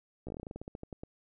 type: slowing click train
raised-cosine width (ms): 2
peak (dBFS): -28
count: 17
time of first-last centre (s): 0.27-1.035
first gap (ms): 15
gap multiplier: 1.14
effects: none